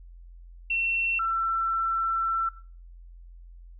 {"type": "tone pair in turn", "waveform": "sine", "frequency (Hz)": [2710, 1341.8], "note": ["E7", "E6"], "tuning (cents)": [47, 30], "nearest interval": "octave", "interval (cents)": 1217, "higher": "first", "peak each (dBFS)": -24, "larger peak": "neither", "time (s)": [[0.7, 1.19], [1.19, 2.49]], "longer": "second", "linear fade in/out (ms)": 5, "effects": ["noise-tail reverb RT60 0.4 s tail -17 dB re dry", "added 43 Hz sine -44 dBFS peak until 3.79 s"]}